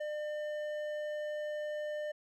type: tone with hard clipping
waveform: sine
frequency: 601 Hz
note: D5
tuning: 40 cents sharp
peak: -37 dBFS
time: 0-2.12 s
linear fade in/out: 10 ms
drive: 8 dB
effects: none